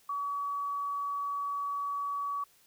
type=tone; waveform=sine; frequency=1136 Hz; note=C#6; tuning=42 cents sharp; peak=-31 dBFS; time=0.09-2.44 s; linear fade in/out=5 ms; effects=white hiss -64 dBFS RMS until 2.66 s